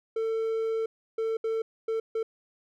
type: tone bursts at uneven times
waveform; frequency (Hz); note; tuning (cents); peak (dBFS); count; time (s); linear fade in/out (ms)
triangle; 447.5; A4; +29; -24; 5; 0.16-0.86 / 1.18-1.37 / 1.44-1.62 / 1.88-2 / 2.15-2.23; 5
effects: none